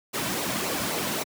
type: noise with flanger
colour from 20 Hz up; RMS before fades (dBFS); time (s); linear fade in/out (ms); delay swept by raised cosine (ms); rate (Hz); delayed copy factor
pink; -28; 0.13-1.24; 20; 0.58 to 2.48; 3.7; -0.5
effects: high-pass 150 Hz 12 dB/octave